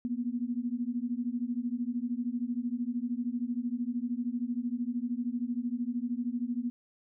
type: beating tone pair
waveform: sine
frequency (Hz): 235.1 / 248.1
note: A#3 / B3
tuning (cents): +15 / +8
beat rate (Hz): 13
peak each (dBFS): -33 / -33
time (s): 0.05-6.7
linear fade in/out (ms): 0
effects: none